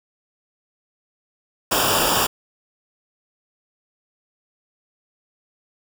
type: noise with comb filter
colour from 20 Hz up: pink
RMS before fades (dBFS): -19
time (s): 1.71-2.27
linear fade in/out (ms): 10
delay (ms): 0.48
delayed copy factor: -0.85
effects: none